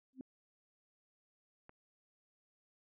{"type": "tone with exponential growth", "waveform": "sine", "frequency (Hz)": 260.6, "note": "C4", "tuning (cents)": -7, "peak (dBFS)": -39, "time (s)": [0.13, 0.21], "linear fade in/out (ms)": 1, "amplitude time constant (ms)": 16}
{"type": "click", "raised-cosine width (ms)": 0.5, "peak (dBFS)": -38, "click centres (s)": 1.694}
{"effects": ["low-pass 2000 Hz 12 dB/octave"]}